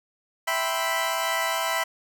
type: chord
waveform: 20% pulse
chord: C major seventh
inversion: first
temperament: equal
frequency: 659.3 / 784 / 987.8 / 1046.5 Hz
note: E5 / G5 / B5 / C6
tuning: 0 / 0 / 0 / 0 cents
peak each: -23 / -27 / -23 / -28 dBFS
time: 0.47-1.84 s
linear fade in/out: 10 ms
effects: none